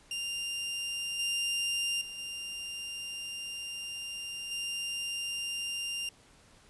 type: tone with level steps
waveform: sawtooth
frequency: 2794 Hz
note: F7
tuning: in tune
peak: -30 / -26 / -37 / -34 / -30 dBFS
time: 0.11-6.09 s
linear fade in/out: 2 ms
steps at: 1.19 / 2.01 / 2.18 / 4.51 s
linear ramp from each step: 5 ms
effects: pink hiss -60 dBFS RMS until 6.69 s + resampled to 24000 Hz